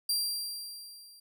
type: tone with level ramp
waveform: sawtooth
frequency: 4735 Hz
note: D8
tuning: 13 cents sharp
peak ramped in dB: -23 to -50 dBFS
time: 0.09-1.2 s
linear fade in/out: 5 ms
effects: none